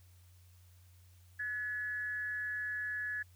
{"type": "tone with frequency modulation", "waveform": "sine", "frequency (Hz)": 1704, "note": "G#6", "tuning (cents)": 44, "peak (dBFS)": -35, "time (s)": [1.39, 3.23], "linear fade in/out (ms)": 10, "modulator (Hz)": 224, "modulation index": 0.35, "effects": ["added 89 Hz sine -58 dBFS peak until 3.35 s", "white hiss -69 dBFS RMS until 3.35 s"]}